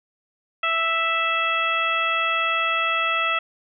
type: harmonic tone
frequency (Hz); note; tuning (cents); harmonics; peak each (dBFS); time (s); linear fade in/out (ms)
659.3; E5; 0; 1 / 2 / 3 / 4 / 5; -31 / -23 / -28 / -24 / -30; 0.63-3.39; 5
effects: none